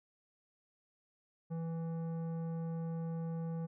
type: tone with tanh clipping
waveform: sine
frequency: 164.81 Hz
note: E3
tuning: in tune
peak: -38 dBFS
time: 1.5-3.67 s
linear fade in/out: 20 ms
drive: 12 dB
effects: none